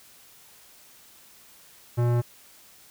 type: tone with tanh clipping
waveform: sine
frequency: 120.1 Hz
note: B2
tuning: 48 cents flat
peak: -22 dBFS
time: 1.97-2.22 s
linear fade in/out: 20 ms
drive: 18 dB
effects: white hiss -53 dBFS RMS until 2.9 s